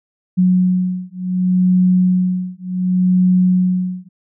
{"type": "beating tone pair", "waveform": "sine", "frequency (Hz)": [182.5, 183.18], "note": ["F#3", "F#3"], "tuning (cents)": [-24, -17], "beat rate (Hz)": 0.68, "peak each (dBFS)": -15, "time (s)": [0.37, 4.09], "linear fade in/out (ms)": 20, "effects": []}